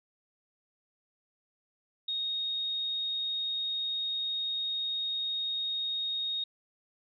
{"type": "tone", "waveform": "sine", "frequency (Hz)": 3729, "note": "A#7", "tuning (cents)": 0, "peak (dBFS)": -30, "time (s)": [2.08, 6.44], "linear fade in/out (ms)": 5, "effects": []}